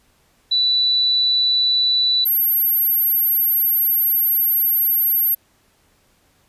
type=tone pair in turn; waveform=sine; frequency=3965 / 12588 Hz; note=B7 / G9; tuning=+6 / +6 cents; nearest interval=octave + minor sixth; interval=2000 cents; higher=second; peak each=-14 dBFS; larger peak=neither; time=0.51-2.25 / 2.25-5.35 s; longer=second; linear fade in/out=10 ms; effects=pink hiss -59 dBFS RMS until 6.48 s + resampled to 32000 Hz